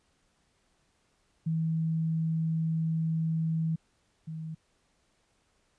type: tone pair in turn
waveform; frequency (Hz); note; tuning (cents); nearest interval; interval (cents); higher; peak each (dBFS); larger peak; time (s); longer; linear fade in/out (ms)
sine; 161.5 / 159.37; E3 / D#3; -35 / +42; unison; 23; first; -26 / -35; first; 1.46-3.76 / 4.27-4.55; first; 10
effects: pink hiss -71 dBFS RMS until 5.78 s + resampled to 22050 Hz